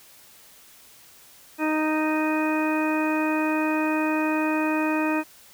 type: harmonic tone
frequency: 310.4 Hz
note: D#4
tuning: 4 cents flat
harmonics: 1 / 2 / 3 / 4 / 5 / 6 / 8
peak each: -23 / -30 / -30 / -34 / -35 / -36 / -31 dBFS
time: 1.58-5.24 s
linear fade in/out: 50 ms
effects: white hiss -51 dBFS RMS until 5.53 s